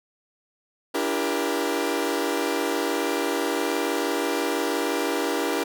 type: tone cluster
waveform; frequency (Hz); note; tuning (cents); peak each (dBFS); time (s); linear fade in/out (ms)
sawtooth; 290.3 / 336.3 / 396.1 / 475; D4 / E4 / G4 / A#4; -20 / +35 / +18 / +33; -25; 0.94-5.64; 10
effects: none